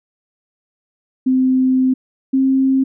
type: tone pair in turn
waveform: sine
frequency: 259 / 266 Hz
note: C4 / C4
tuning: -17 / +29 cents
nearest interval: unison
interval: 46 cents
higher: second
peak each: -11 dBFS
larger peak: neither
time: 1.26-1.94 / 2.33-2.84 s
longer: first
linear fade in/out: 10 ms
effects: none